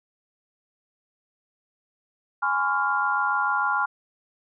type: chord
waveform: sine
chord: Db major seventh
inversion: second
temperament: equal with one note detuned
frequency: 830.6 / 1022 / 1108.7 / 1396.9 Hz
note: Ab5 / C6 / Db6 / F6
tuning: 0 / -41 / 0 / 0 cents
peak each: -27 / -28 / -29 / -24 dBFS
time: 2.42-3.86 s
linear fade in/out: 10 ms
effects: none